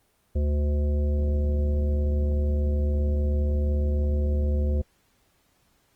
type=harmonic tone with a mistuned harmonic; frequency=73.3 Hz; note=D2; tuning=3 cents flat; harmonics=1 / 3 / 5 / 7 / 9; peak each=-21 / -34 / -37 / -36 / -46 dBFS; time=0.35-4.82 s; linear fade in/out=10 ms; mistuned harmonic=9; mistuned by=-50 cents; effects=pink hiss -66 dBFS RMS until 5.95 s + Opus 24 kbps